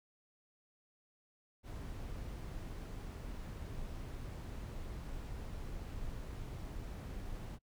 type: noise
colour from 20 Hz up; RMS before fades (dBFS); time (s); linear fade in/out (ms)
brown; -44; 1.63-7.59; 50
effects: noise-tail reverb RT60 0.1 s tail -26 dB re dry